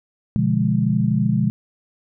sine chord, B diminished seventh, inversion none, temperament equal, 123.47 / 146.83 / 174.61 / 207.7 Hz, B2 / D3 / F3 / Ab3, 0 / 0 / 0 / 0 cents, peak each -21 / -23 / -22 / -20 dBFS, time 0.36-1.5 s, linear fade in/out 0 ms, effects none

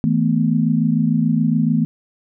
sine chord, E suspended fourth, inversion none, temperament equal with one note detuned, 161.05 / 220 / 246.9 Hz, E3 / A3 / B3, -40 / 0 / 0 cents, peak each -18 / -18 / -19 dBFS, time 0.04-1.85 s, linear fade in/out 0 ms, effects none

